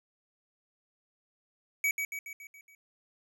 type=tone with echo; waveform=square; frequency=2271 Hz; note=C#7; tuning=41 cents sharp; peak=-26 dBFS; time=1.84-1.91 s; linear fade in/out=2 ms; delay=140 ms; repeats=6; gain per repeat=-5 dB; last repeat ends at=2.75 s; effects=none